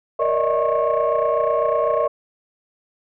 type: tone cluster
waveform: sine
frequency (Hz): 468.2 / 578 / 610 / 638 / 1090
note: A#4 / D5 / D#5 / D#5 / C#6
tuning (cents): +8 / -28 / -34 / +43 / -29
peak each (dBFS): -22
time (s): 0.19-2.08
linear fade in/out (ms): 10
effects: tanh soft clip ceiling -10 dBFS